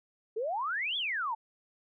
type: exponential two-way sweep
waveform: sine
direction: up then down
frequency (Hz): 415.3 to 3520 to 853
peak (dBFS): -30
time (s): 0.36-1.35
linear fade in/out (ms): 10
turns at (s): 0.97
effects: none